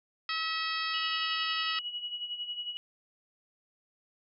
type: harmonic tone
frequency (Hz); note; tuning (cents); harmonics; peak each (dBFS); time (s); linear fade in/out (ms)
645; E5; -38; 2 / 3 / 4 / 5 / 6 / 7 / 8; -35 / -37 / -38 / -39 / -40 / -40 / -41; 0.29-1.79; 2
type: tone with tremolo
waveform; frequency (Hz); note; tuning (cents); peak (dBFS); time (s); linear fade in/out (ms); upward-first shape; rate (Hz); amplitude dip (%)
sine; 2920; F#7; -24; -32; 0.94-2.77; 0; sine; 11; 65
effects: none